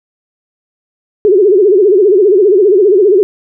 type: tone with vibrato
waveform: sine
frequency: 393.9 Hz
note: G4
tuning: 8 cents sharp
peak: -4 dBFS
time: 1.25-3.23 s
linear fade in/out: 0 ms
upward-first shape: sine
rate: 15 Hz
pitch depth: 170 cents each way
effects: none